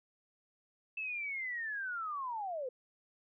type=linear sweep; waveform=sine; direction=down; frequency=2647 to 483.3 Hz; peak=-36 dBFS; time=0.97-2.69 s; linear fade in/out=5 ms; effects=none